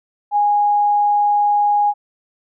sine tone, 825 Hz, G#5, 12 cents flat, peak -12 dBFS, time 0.31-1.94 s, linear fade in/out 50 ms, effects none

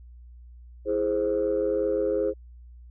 sine chord, E augmented, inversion none, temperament equal, 329.6 / 415.3 / 523.3 Hz, E4 / G#4 / B#4, 0 / 0 / 0 cents, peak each -29 / -25 / -25 dBFS, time 0.85-2.34 s, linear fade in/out 50 ms, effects tanh soft clip ceiling -16 dBFS + added 60 Hz sine -44 dBFS peak until 2.9 s

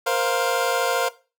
25% pulse chord, Bb suspended second, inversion none, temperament equal with one note detuned, 470.5 / 523.3 / 698.5 Hz, Bb4 / C5 / F5, +16 / 0 / 0 cents, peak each -21 dBFS, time 0.06-1.09 s, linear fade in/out 10 ms, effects noise-tail reverb RT60 0.3 s tail -17 dB re dry

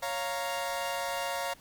sawtooth chord, Bb minor, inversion first, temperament equal, 554.4 / 698.5 / 932.3 Hz, Db5 / F5 / Bb5, 0 / 0 / 0 cents, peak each -32 dBFS, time 0.02-1.54 s, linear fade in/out 10 ms, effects pink hiss -57 dBFS RMS until 1.6 s

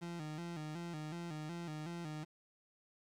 30% pulse tone with vibrato, 162 Hz, E3, 30 cents flat, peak -39 dBFS, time 0.01-2.25 s, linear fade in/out 20 ms, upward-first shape square, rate 2.7 Hz, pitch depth 98 cents each way, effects low-pass 8000 Hz 12 dB/octave + 11-bit

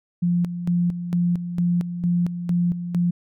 sine tone with tremolo, 174.61 Hz, F3, in tune, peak -17 dBFS, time 0.22-3.11 s, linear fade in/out 10 ms, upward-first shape square, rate 2.2 Hz, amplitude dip 65%, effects none

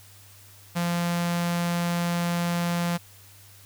sawtooth tone with notch filter, 172.6 Hz, F3, 20 cents flat, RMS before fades -26 dBFS, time 0.75-2.98 s, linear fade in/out 20 ms, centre 360 Hz, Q 1.9, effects added 99 Hz sine -52 dBFS peak until 3.65 s + white hiss -52 dBFS RMS until 3.65 s

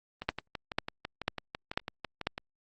two click trains, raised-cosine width 0.3 ms, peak -20 / -11 dBFS, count 14 / 5, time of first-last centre 0.22-2.379 / 0.29-2.27 s, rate 6.02 / 2.02 Hz, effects Opus 24 kbps

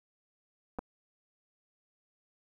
clicks, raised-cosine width 1 ms, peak -23 dBFS, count 2, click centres 0.787 / 0.791 s, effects 10-bit

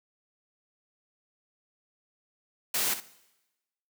white noise with echo, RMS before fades -28 dBFS, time 2.74-2.94 s, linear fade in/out 5 ms, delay 63 ms, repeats 1, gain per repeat -11 dB, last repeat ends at 3.003 s, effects noise-tail reverb RT60 1.0 s tail -19 dB re dry + high-pass 200 Hz 12 dB/octave

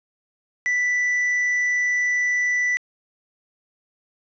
triangle tone, 1975.5 Hz, B6, in tune, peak -17 dBFS, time 0.66-2.77 s, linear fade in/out 0 ms, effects resampled to 16000 Hz + 9-bit

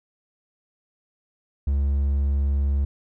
triangle tone, 69.8 Hz, C#2, 13 cents sharp, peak -17 dBFS, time 1.67-2.85 s, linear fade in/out 5 ms, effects none

